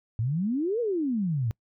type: exponential two-way sweep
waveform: sine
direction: up then down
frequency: 105.5 to 493.9 to 105.5 Hz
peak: -24 dBFS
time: 0.19-1.51 s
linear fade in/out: 0 ms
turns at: 0.8 s
effects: noise-tail reverb RT60 0.1 s tail -26 dB re dry